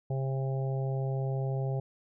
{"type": "harmonic tone", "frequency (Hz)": 133.8, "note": "C3", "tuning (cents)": 39, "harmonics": [1, 3, 4, 5, 6], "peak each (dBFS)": [-29, -39, -41, -43, -45], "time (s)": [0.1, 1.8], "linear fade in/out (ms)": 5, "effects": []}